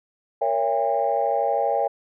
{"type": "chord", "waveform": "sine", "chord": "A# diminished seventh", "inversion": "none", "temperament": "just", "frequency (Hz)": [466.2, 559.4, 671.3, 805.5], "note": ["A#4", "C#5", "E5", "G5"], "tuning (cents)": [0, 16, 31, 47], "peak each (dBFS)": [-27, -24, -25, -23], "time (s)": [0.41, 1.88], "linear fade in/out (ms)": 10, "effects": ["tanh soft clip ceiling -10 dBFS"]}